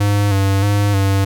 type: tone with vibrato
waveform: square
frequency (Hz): 99.9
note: G2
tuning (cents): +33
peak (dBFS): -13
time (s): 0-1.25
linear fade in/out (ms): 10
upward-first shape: square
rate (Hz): 1.6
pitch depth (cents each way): 37
effects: none